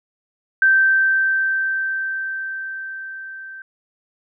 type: tone with level ramp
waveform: sine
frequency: 1558 Hz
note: G6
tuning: 11 cents flat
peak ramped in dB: -10 to -33 dBFS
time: 0.62-3.62 s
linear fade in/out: 2 ms
effects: none